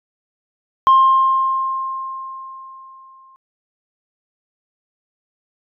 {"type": "tone with exponential decay", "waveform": "sine", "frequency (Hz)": 1060, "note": "C6", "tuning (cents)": 22, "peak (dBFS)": -5, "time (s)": [0.87, 3.36], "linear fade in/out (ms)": 0, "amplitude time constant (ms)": 540, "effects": ["tanh soft clip ceiling -5 dBFS"]}